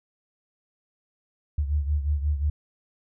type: beating tone pair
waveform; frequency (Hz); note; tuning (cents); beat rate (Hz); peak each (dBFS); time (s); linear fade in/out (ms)
sine; 72.5 / 78.1; D2 / D#2; -22 / +7; 5.6; -23 / -29; 1.58-2.5; 5
effects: none